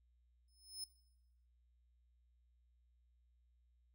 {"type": "tone with exponential growth", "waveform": "25% pulse", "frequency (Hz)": 5200, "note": "E8", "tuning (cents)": -24, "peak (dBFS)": -37, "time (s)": [0.48, 0.84], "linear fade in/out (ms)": 2, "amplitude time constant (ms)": 77, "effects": ["noise-tail reverb RT60 0.8 s tail -17 dB re dry", "added 60 Hz sine -70 dBFS peak until 3.94 s"]}